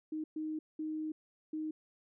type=tone bursts at uneven times; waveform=sine; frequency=311.1 Hz; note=D#4; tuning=in tune; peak=-35 dBFS; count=4; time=0.12-0.24 / 0.36-0.59 / 0.79-1.12 / 1.53-1.71 s; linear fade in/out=5 ms; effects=none